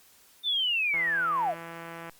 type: linear sweep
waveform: sine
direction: down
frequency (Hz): 3611 to 574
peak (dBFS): -24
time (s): 0.43-1.55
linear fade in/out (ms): 50
type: click train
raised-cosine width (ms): 0.5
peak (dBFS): -26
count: 194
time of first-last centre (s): 0.94-2.096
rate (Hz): 167
effects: white hiss -58 dBFS RMS until 2.19 s + Opus 48 kbps